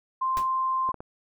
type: tone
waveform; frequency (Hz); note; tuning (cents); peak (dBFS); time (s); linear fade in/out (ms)
sine; 1046.5; C6; 0; -23; 0.21-0.92; 10
type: noise with exponential decay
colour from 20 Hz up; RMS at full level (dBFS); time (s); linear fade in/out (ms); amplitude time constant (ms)
pink; -32; 0.37-0.49; 0; 25
type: clicks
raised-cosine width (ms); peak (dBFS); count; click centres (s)
1; -24; 3; 0.89 / 0.943 / 1.005
effects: none